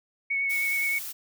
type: tone with vibrato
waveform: sine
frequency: 2217 Hz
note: C#7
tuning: in tune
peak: -24 dBFS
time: 0.3-0.99 s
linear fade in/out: 10 ms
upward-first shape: triangle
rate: 9.6 Hz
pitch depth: 18 cents each way
type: noise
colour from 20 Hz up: blue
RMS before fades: -36 dBFS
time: 0.49-1.13 s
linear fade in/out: 20 ms
effects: none